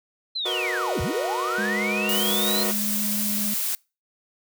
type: linear two-way sweep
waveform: sine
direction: down then up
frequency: 4186 to 56.9 to 4186 Hz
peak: -25 dBFS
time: 0.35-2.64 s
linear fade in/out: 10 ms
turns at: 1.01 s
type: chord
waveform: sawtooth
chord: B major seventh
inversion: second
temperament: equal with one note detuned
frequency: 367.4 / 466.2 / 493.9 / 622.3 Hz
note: F#4 / A#4 / B4 / D#5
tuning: -12 / 0 / 0 / 0 cents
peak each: -26 / -30 / -30 / -30 dBFS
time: 0.45-2.72 s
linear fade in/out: 10 ms
type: tone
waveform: triangle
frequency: 208 Hz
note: G#3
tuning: 3 cents sharp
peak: -26 dBFS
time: 1.58-3.54 s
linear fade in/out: 5 ms
type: noise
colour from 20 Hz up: blue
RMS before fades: -26 dBFS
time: 2.09-3.75 s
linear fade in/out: 0 ms
effects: noise-tail reverb RT60 0.3 s tail -26 dB re dry